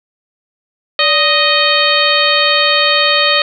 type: harmonic tone with a mistuned harmonic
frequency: 622.3 Hz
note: D#5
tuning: in tune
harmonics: 1 / 2 / 3 / 4 / 5 / 6 / 7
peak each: -17 / -17 / -17 / -17 / -17 / -17 / -17 dBFS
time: 0.99-3.42 s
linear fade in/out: 2 ms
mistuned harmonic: 1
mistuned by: -120 cents
effects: none